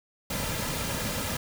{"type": "noise with comb filter", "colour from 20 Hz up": "pink", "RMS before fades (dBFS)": -31, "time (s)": [0.3, 1.37], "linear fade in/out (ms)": 5, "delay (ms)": 2.7, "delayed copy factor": -0.5, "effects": []}